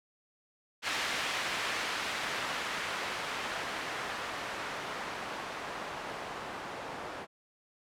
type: noise with low-pass filter sweep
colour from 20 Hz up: blue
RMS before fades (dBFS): -37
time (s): 0.82-7.27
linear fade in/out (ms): 50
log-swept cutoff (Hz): 2300 to 840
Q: 0.74
effects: none